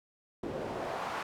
pink noise with band-pass filter sweep, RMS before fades -37 dBFS, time 0.43-1.23 s, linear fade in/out 5 ms, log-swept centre 310 to 1200 Hz, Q 1.4, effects none

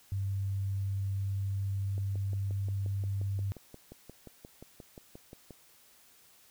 sine tone with pitch glide, 98 to 98.68 Hz, G2 to G2, 0 to +12 cents, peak -30 dBFS, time 0.12-3.52 s, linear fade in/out 0 ms, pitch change +12 cents, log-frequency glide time 1.08-2.77 s
click train, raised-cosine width 2 ms, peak -33 dBFS, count 21, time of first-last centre 1.98-5.507 s, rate 5.67 Hz
effects white hiss -61 dBFS RMS until 6.5 s

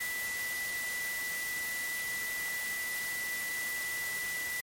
sine tone in noise, 1975.5 Hz, B6, in tune, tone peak -34 dBFS, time 0-4.61 s, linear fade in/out 10 ms, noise white, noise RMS -40 dBFS, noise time 0-4.61 s, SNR +3 dB, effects MP3 64 kbps

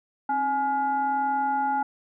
sine tone with frequency modulation, 842 Hz, G#5, 24 cents sharp, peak -22 dBFS, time 0.29-1.83 s, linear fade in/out 5 ms, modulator 575 Hz, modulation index 0.55, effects none

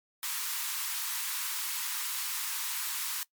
white high-pass noise, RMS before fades -34 dBFS, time 0.23-3.23 s, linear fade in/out 0 ms, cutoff 880 Hz, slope 96 dB/octave, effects noise-tail reverb RT60 0.1 s tail -21 dB re dry + MP3 96 kbps

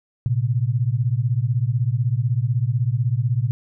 sine beating tone pair, 114.2 / 130.2 Hz, A#2 / C3, -35 / -8 cents, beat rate 16 Hz, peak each -20 / -21 dBFS, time 0.26-3.51 s, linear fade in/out 0 ms, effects none

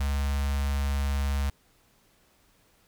square tone with notch filter, 69.8 Hz, C#2, 13 cents sharp, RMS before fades -27 dBFS, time 0-1.5 s, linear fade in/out 5 ms, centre 350 Hz, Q 0.59, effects pink hiss -64 dBFS RMS until 2.87 s

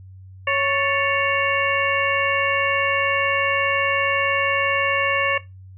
harmonic tone with a mistuned harmonic, 554.4 Hz, C#5, in tune, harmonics 1 / 2 / 3 / 4 / 5, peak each -24 / -24 / -24 / -24 / -24 dBFS, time 0.47-5.38 s, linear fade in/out 5 ms, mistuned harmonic 3, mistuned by +98 cents, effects noise-tail reverb RT60 0.2 s tail -17 dB re dry + added 94 Hz sine -39 dBFS peak until 5.77 s

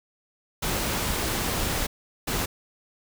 pink noise bursts at uneven times, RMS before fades -27 dBFS, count 2, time 0.62-1.87 / 2.27-2.46 s, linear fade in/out 10 ms, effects none

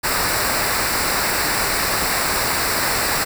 pink noise with comb filter, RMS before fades -20 dBFS, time 0.03-3.25 s, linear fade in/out 20 ms, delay 0.31 ms, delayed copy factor -0.7, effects none

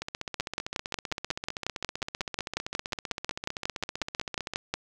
two click trains, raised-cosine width 0.2 ms, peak -11 / -16 dBFS, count 25 / 71, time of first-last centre 0.4-4.74 / 0.02-4.536 s, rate 5.53 / 15.5 Hz, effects none

